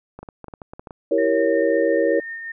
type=clicks; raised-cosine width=1 ms; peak=-22 dBFS; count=11; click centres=0.19 / 0.23 / 0.288 / 0.443 / 0.483 / 0.538 / 0.618 / 0.735 / 0.795 / 0.872 / 0.908 s
type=chord; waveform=sine; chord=E diminished seventh; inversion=none; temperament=equal; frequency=329.6 / 392 / 466.2 / 554.4 Hz; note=E4 / G4 / Bb4 / Db5; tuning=0 / 0 / 0 / 0 cents; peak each=-22 / -25 / -20 / -20 dBFS; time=1.11-2.2 s; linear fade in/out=5 ms
type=tone with tremolo; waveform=sine; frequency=1827 Hz; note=A#6; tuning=35 cents flat; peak=-28 dBFS; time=1.18-2.52 s; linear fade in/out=5 ms; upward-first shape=sine; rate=5.5 Hz; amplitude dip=30%
effects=none